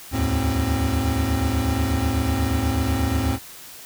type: tone cluster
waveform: square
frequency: 72.8 / 81 / 107.6 / 265.9 Hz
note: D2 / E2 / A2 / C4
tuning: -15 / -30 / -38 / +28 cents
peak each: -26 dBFS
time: 0.11-3.39 s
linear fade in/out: 50 ms
effects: white hiss -41 dBFS RMS until 3.85 s